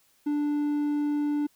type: tone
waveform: triangle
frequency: 293.7 Hz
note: D4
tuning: in tune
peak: -22 dBFS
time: 0.26-1.47 s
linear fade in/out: 10 ms
effects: white hiss -65 dBFS RMS until 1.55 s